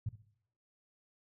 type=tone with echo; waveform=sine; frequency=107.6 Hz; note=A2; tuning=38 cents flat; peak=-32 dBFS; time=0.06-0.09 s; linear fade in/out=5 ms; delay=67 ms; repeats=2; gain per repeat=-15 dB; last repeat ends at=0.224 s; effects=noise-tail reverb RT60 0.7 s tail -19 dB re dry